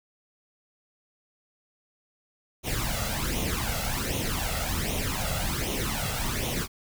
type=noise with flanger; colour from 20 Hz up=pink; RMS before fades=-29 dBFS; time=2.63-6.68 s; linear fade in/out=50 ms; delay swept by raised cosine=0.31 to 1.51 ms; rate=1.3 Hz; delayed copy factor=+0.7; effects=none